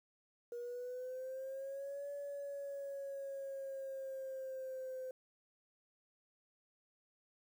sine linear two-way sweep, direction up then down, 475.1 to 571 to 515 Hz, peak -40 dBFS, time 0.52-5.11 s, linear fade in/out 2 ms, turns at 2.11 s, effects tanh soft clip ceiling -38 dBFS + 11-bit

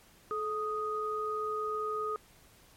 sine tone pair together, 431.2 / 1244.5 Hz, A4 / D#6, -35 / 0 cents, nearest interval octave + tritone, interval 1835 cents, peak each -35 / -33 dBFS, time 0.31-2.16 s, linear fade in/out 0 ms, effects pink hiss -60 dBFS RMS until 2.76 s + MP3 64 kbps

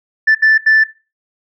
sine tone bursts at uneven times, 1760 Hz, A6, in tune, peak -5 dBFS, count 3, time 0.27-0.35 / 0.42-0.58 / 0.66-0.84 s, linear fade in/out 10 ms, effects noise-tail reverb RT60 0.3 s tail -17 dB re dry + tanh soft clip ceiling -4 dBFS

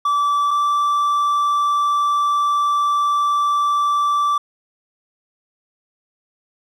triangle tone pair in turn, 1158 / 1165.4 Hz, D6 / D6, -25 / -14 cents, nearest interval unison, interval 11 cents, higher second, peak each -13 dBFS, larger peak neither, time 0.05-0.51 / 0.51-4.38 s, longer second, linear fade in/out 5 ms, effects none

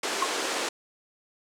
pink band-pass noise, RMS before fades -30 dBFS, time 0.03-0.69 s, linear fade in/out 5 ms, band 330 to 8600 Hz, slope 24 dB/octave
sine tone with exponential decay, 1074 Hz, C6, 45 cents sharp, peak -19 dBFS, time 0.22-0.31 s, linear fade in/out 5 ms, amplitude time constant 18 ms
effects none

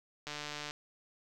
click train, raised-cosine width 0.2 ms, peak -23 dBFS, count 66, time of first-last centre 0.27-0.709 s, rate 148 Hz, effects none

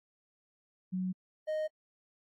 sine / triangle tone pair in turn, 185 / 620.1 Hz, F#3 / D#5, 0 / -6 cents, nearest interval octave + major sixth, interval 2094 cents, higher second, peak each -31 / -29 dBFS, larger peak second, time 0.92-1.13 / 1.47-1.68 s, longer neither, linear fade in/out 20 ms, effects AAC 48 kbps

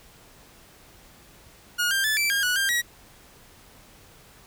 sawtooth tone with pitch steps, 1438 / 1587 / 1739 / 2330 / 1616 / 1470 / 1593 / 1914 Hz, F#6 / G6 / A6 / D7 / G#6 / F#6 / G6 / A#6, -50 / +21 / -21 / -14 / -48 / -12 / +27 / +45 cents, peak -18 dBFS, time 1.78-2.82 s, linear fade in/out 20 ms, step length 130 ms, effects pink hiss -52 dBFS RMS until 4.46 s

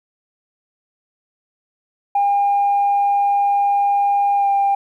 sine tone with pitch glide, 806 to 796.7 Hz, G5 to G5, +48 to +28 cents, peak -12 dBFS, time 2.15-4.75 s, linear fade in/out 5 ms, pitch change -20 cents, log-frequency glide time 4.36-4.48 s, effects tanh soft clip ceiling -10 dBFS + 9-bit

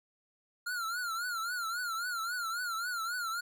square tone with vibrato, 1400 Hz, F6, 4 cents sharp, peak -34 dBFS, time 0.66-3.41 s, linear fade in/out 10 ms, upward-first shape triangle, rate 3.7 Hz, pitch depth 130 cents each way, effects none

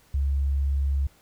sine tone, 69.3 Hz, C#2, in tune, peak -21 dBFS, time 0.14-1.07 s, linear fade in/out 5 ms, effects pink hiss -59 dBFS RMS until 1.21 s

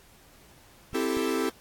clicks, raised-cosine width 5 ms, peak -29 dBFS, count 2, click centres 0.932 / 1.17 s
45% pulse chord, A minor seventh, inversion first, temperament equal, 261.6 / 329.6 / 392 / 440 Hz, C4 / E4 / G4 / A4, 0 / 0 / 0 / 0 cents, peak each -31 dBFS, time 0.94-1.5 s, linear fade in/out 10 ms
effects pink hiss -56 dBFS RMS until 1.6 s + AAC 64 kbps

